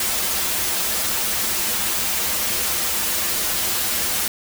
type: noise with comb filter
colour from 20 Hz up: white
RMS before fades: -22 dBFS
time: 0-4.28 s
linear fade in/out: 2 ms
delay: 7.1 ms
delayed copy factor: -1
effects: none